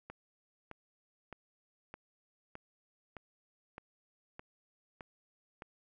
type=click train; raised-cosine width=0.5 ms; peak=-30 dBFS; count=10; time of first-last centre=0.1-5.621 s; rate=1.63 Hz; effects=none